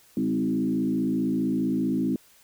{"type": "tone with frequency modulation", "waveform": "sine", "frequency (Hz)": 257.1, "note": "C4", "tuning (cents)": -30, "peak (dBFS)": -22, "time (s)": [0.17, 2.16], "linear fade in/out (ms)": 2, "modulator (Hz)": 55.3, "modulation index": 1.3, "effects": ["white hiss -57 dBFS RMS until 2.43 s"]}